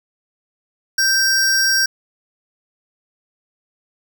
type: tone pair together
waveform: square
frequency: 1564 / 5594 Hz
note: G6 / F8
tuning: -4 / +2 cents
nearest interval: octave + minor seventh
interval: 2206 cents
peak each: -17 / -17 dBFS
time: 0.98-1.86 s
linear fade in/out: 5 ms
effects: none